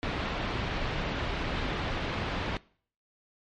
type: low-pass noise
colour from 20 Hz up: pink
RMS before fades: -32 dBFS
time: 0.03-2.57 s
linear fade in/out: 0 ms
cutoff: 3700 Hz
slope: 24 dB/octave
effects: noise-tail reverb RT60 0.5 s tail -22 dB re dry + MP3 48 kbps